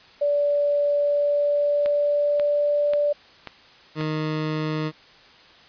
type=tone with pitch glide; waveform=sine; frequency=579 to 584.4 Hz; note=D5 to D5; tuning=-25 to -9 cents; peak=-18 dBFS; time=0.21-3.13 s; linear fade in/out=10 ms; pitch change=+16 cents; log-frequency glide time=0.94-2.69 s
type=click train; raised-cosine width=0.3 ms; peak=-17 dBFS; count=5; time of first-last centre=1.86-4.011 s; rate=1.86 Hz
type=tone; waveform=20% pulse; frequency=155.1 Hz; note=D#3; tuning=5 cents flat; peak=-19 dBFS; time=3.95-4.92 s; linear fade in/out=50 ms
effects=white hiss -50 dBFS RMS until 5.68 s + resampled to 11025 Hz